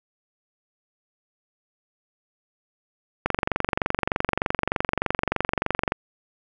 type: click train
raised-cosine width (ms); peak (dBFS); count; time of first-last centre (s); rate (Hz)
0.5; -6; 63; 3.26-5.921; 23.3
effects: none